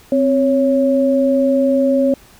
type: tone pair together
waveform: sine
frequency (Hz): 261.8 / 554.4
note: C4 / C#5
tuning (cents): +1 / 0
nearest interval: octave + minor second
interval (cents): 1299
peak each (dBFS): -14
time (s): 0.12-2.14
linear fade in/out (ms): 2
effects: pink hiss -46 dBFS RMS until 2.39 s